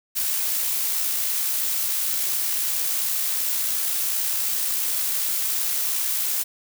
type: noise with amplitude modulation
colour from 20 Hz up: blue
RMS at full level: -23 dBFS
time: 0.15-6.44 s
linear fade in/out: 20 ms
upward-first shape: sine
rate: 62.8 Hz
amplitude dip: 25%
effects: none